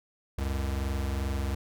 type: tone pair together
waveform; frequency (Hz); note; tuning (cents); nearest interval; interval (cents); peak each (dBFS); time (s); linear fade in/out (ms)
square; 67.94 / 90.5; C#2 / F#2; -34 / -38; perfect fourth; 496; -30 / -35; 0.38-1.55; 5
effects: none